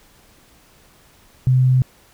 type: tone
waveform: sine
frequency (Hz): 128.6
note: C3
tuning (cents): -30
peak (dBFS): -11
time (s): 1.47-1.82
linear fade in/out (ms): 0
effects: pink hiss -52 dBFS RMS until 2.13 s